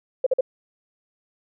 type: tone bursts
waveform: sine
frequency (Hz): 520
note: C5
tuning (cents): -11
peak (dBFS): -15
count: 3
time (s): 0.24-0.409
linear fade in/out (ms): 5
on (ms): 25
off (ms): 47
effects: none